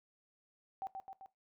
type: tone with echo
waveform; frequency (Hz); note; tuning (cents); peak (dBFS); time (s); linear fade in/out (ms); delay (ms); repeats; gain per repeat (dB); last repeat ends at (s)
sine; 772; G5; -27; -37; 0.82-0.87; 0; 130; 3; -4; 1.26
effects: noise-tail reverb RT60 0.2 s tail -17 dB re dry